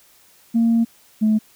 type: tone pair in turn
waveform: sine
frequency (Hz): 230.2 / 216.3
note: A#3 / A3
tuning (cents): -22 / -29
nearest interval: minor second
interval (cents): 107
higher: first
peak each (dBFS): -12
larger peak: neither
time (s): 0.54-0.85 / 1.21-1.39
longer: first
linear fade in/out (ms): 20
effects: tanh soft clip ceiling -10 dBFS + white hiss -53 dBFS RMS until 1.55 s